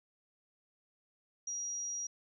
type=tone; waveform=sine; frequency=5740 Hz; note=F8; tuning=47 cents sharp; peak=-36 dBFS; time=1.47-2.07 s; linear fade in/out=5 ms; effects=none